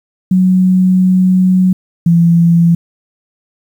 sine tone pair in turn, 185 / 169.29 Hz, F#3 / E3, 0 / +46 cents, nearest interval major second, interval 154 cents, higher first, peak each -6 / -5 dBFS, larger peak second, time 0.31-1.73 / 2.06-2.75 s, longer first, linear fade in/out 5 ms, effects 7-bit

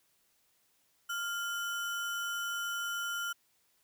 sine tone with sample-and-hold, 1396.9 Hz, F6, in tune, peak -33 dBFS, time 1.09-3.33 s, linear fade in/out 10 ms, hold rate 4410 Hz, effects white hiss -72 dBFS RMS until 3.83 s

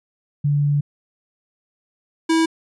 sine / square tone pair in turn, 144.8 / 325.1 Hz, D3 / E4, -24 / -24 cents, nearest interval octave + major second, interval 1400 cents, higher second, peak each -15 dBFS, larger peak neither, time 0.44-0.81 / 2.29-2.46 s, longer first, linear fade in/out 10 ms, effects resampled to 22050 Hz

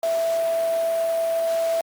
sine tone in noise, 662 Hz, E5, 7 cents sharp, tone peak -19 dBFS, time 0.03-1.81 s, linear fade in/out 2 ms, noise pink, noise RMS -35 dBFS, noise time 0.03-1.81 s, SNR +13 dB, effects high-pass 400 Hz 12 dB/octave + Opus 48 kbps

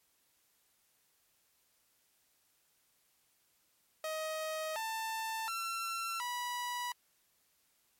sawtooth tone with pitch steps, 629 / 890 / 1352 / 977 Hz, D#5 / A5 / E6 / B5, +19 / +20 / +43 / -19 cents, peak -32 dBFS, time 4.04-6.92 s, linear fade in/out 2 ms, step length 720 ms, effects white hiss -73 dBFS RMS until 7.99 s + MP3 64 kbps

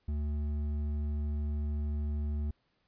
sine tone with hard clipping, 73.9 Hz, D2, 11 cents sharp, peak -32 dBFS, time 0.08-2.51 s, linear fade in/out 5 ms, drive 7 dB, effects pink hiss -75 dBFS RMS until 2.87 s + resampled to 11025 Hz

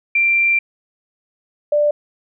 sine tone pair in turn, 2363 / 590.8 Hz, D7 / D5, +10 / +10 cents, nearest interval 2 octaves, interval 2400 cents, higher first, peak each -12 dBFS, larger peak neither, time 0.15-0.59 / 1.72-1.91 s, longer first, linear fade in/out 5 ms, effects none

